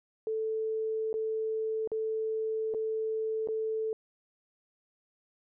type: tone with dropouts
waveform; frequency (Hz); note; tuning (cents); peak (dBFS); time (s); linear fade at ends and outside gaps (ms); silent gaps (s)
sine; 440; A4; 0; -29; 0.27-3.93; 1; 1.129-1.14 / 1.875-1.917 / 2.739-2.746 / 3.474-3.486
effects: none